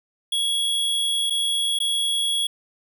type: tone with dropouts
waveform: square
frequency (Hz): 3337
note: G#7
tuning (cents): +8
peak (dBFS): -21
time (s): 0.32-2.47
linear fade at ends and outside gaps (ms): 5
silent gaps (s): 1.299-1.305 / 1.789-1.801
effects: none

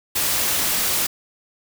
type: noise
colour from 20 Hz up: white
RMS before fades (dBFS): -21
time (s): 0.15-1.07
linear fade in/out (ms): 10
effects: none

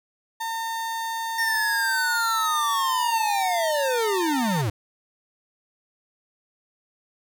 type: tone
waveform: 35% pulse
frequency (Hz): 908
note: A#5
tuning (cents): -46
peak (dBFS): -25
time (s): 0.4-4.62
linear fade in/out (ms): 10
type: linear sweep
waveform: square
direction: down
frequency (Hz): 1838 to 95.3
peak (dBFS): -23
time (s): 1.38-4.7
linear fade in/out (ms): 5
effects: none

